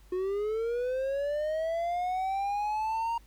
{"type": "linear sweep", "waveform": "triangle", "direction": "up", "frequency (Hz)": [360.3, 936], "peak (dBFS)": -26, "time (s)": [0.12, 3.18], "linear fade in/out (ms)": 5, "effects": ["added 50 Hz sine -53 dBFS peak until 3.26 s", "pink hiss -63 dBFS RMS until 3.26 s"]}